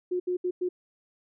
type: tone bursts at uneven times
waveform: sine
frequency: 360.7 Hz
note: F#4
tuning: 44 cents flat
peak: -25 dBFS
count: 4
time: 0.11-0.2 / 0.27-0.37 / 0.44-0.51 / 0.61-0.69 s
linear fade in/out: 10 ms
effects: none